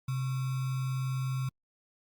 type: tone with sample-and-hold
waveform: sine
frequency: 130.81 Hz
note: C3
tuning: in tune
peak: -29 dBFS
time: 0.08-1.49 s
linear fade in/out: 5 ms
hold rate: 1225 Hz
effects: Opus 48 kbps